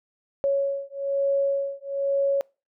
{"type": "beating tone pair", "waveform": "sine", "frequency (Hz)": [554.4, 555.5], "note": ["C#5", "C#5"], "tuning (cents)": [0, 4], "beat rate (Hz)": 1.1, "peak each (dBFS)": -25, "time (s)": [0.44, 2.41], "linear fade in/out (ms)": 0, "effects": ["noise-tail reverb RT60 0.3 s tail -25 dB re dry"]}